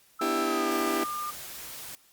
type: tone with pitch glide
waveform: sine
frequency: 1318.5 to 1202.1 Hz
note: E6 to D6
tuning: 0 to +40 cents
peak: -31 dBFS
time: 0.19-1.31 s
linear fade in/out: 10 ms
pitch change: -160 cents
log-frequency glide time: 0.42-0.68 s
type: chord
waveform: sawtooth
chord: E minor seventh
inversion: second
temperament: just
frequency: 247.2 / 296.7 / 329.6 / 395.6 Hz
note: B3 / D4 / E4 / G4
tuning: +2 / +18 / 0 / +16 cents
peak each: -31 / -30 / -26 / -27 dBFS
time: 0.21-1.04 s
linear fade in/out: 5 ms
type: noise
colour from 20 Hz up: white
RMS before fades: -41 dBFS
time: 0.71-1.95 s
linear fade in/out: 0 ms
effects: white hiss -61 dBFS RMS until 2.12 s + Opus 48 kbps